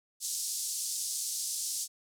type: band-pass noise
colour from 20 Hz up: white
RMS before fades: -35 dBFS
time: 0.2-1.88 s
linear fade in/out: 50 ms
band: 4800 to 10000 Hz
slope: 24 dB/octave
effects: none